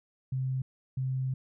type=tone bursts at uneven times; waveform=sine; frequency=130.81 Hz; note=C3; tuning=in tune; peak=-28 dBFS; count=2; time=0.32-0.62 / 0.97-1.34 s; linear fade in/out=5 ms; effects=none